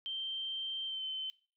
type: tone with pitch glide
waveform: sine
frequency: 3136 to 3073 Hz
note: G7 to G7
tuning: 0 to -35 cents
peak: -36 dBFS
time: 0.06-1.3 s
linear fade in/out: 0 ms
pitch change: -35 cents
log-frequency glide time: 0.86-1.03 s
effects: noise-tail reverb RT60 0.4 s tail -20 dB re dry